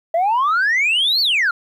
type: exponential two-way sweep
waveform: sine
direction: up then down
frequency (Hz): 645 to 4567 to 1342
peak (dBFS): -12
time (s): 0.14-1.51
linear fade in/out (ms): 5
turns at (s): 1.21
effects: tanh soft clip ceiling -12 dBFS + 9-bit